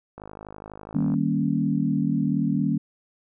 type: click train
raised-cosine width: 1 ms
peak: -25 dBFS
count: 51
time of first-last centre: 0.18-1.14 s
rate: 52.1 Hz
type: chord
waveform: sine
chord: Eb dominant seventh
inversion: none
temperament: equal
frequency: 155.56 / 196 / 233.1 / 277.2 Hz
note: Eb3 / G3 / Bb3 / Db4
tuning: 0 / 0 / 0 / 0 cents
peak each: -26 dBFS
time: 0.94-2.78 s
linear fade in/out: 10 ms
effects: none